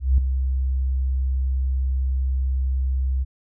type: tone with ADSR envelope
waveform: sine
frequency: 65.41 Hz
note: C2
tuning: in tune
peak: -11 dBFS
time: 0-3.25 s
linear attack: 180 ms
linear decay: 3 ms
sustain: -8 dB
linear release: 27 ms
effects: none